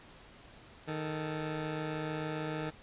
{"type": "tone pair together", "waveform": "15% pulse", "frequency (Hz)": [155.56, 440], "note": ["D#3", "A4"], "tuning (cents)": [0, 0], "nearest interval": "octave + tritone", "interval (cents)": 1800, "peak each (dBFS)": [-29, -36], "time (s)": [0.87, 2.71], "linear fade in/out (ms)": 20, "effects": ["pink hiss -55 dBFS RMS until 2.82 s", "resampled to 8000 Hz"]}